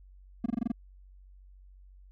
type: tone bursts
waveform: triangle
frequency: 233.1 Hz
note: A#3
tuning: in tune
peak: -23 dBFS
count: 7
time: 0.44-0.718 s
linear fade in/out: 5 ms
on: 20 ms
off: 23 ms
effects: added 47 Hz sine -51 dBFS peak until 2.11 s